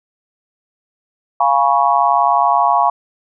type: chord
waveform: sine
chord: C# dominant seventh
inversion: first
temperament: equal with one note detuned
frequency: 698.5 / 830.6 / 969.7 / 1108.7 Hz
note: E#5 / G#5 / B5 / C#6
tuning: 0 / 0 / -32 / 0 cents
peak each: -16 dBFS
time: 1.4-2.9 s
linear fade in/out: 5 ms
effects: none